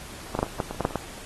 clicks, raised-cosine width 1 ms, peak -14 / -10 / -9 / -24 / -11 / -19 / -27 / -12 / -8 / -22 / -12 dBFS, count 11, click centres 0.351 / 0.39 / 0.429 / 0.465 / 0.602 / 0.71 / 0.747 / 0.807 / 0.851 / 0.908 / 0.957 s, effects pink hiss -42 dBFS RMS until 1.25 s + AAC 32 kbps

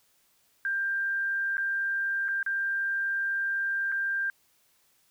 sine tone with dropouts, 1588 Hz, G6, 22 cents sharp, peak -26 dBFS, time 0.65-4.3 s, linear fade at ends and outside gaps 1 ms, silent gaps 1.57-1.58 / 2.282-2.286 / 2.429-2.463 / 3.918-3.922 s, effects white hiss -67 dBFS RMS until 5.1 s

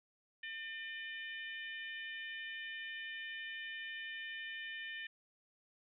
harmonic tone, 601 Hz, D5, 40 cents sharp, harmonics 3 / 4 / 5 / 6, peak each -44 / -50 / -49 / -57 dBFS, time 0.43-5.07 s, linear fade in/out 5 ms, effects none

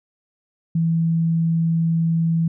sine tone, 164.81 Hz, E3, in tune, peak -16 dBFS, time 0.75-2.48 s, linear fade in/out 5 ms, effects none

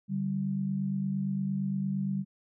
sine tone pair together, 145.4 / 194.09 Hz, D3 / G3, -17 / -17 cents, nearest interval perfect fourth, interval 500 cents, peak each -34 / -29 dBFS, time 0.08-2.25 s, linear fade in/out 50 ms, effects none

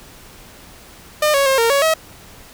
sawtooth tone with pitch steps, 605 / 555 / 535 / 460.9 / 559 / 640 Hz, D#5 / C#5 / C5 / A#4 / C#5 / D#5, -49 / +2 / +38 / -20 / +14 / +49 cents, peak -9 dBFS, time 1.22-1.94 s, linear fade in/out 5 ms, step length 120 ms, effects pink hiss -42 dBFS RMS until 2.53 s

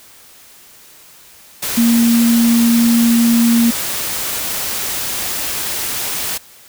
sine tone in noise, 233.1 Hz, A#3, in tune, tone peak -9 dBFS, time 1.77-3.71 s, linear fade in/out 10 ms, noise white, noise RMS -21 dBFS, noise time 1.62-6.38 s, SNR +9 dB, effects white hiss -43 dBFS RMS until 6.68 s

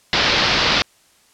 white low-pass noise, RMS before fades -17 dBFS, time 0.13-0.82 s, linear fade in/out 0 ms, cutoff 5000 Hz, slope 48 dB/octave, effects white hiss -55 dBFS RMS until 1.33 s + low-pass 10000 Hz 12 dB/octave

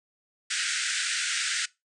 pink band-pass noise, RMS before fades -29 dBFS, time 0.5-1.66 s, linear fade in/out 10 ms, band 1400 to 9100 Hz, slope 96 dB/octave, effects noise-tail reverb RT60 0.2 s tail -20 dB re dry

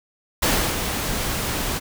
pink noise with ADSR envelope, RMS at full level -18 dBFS, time 0.42-1.8 s, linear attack 10 ms, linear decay 310 ms, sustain -7 dB, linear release 31 ms, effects none

